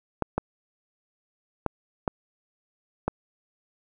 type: clicks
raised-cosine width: 1 ms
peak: -10 dBFS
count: 5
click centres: 0.223 / 0.38 / 1.663 / 2.078 / 3.08 s
effects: none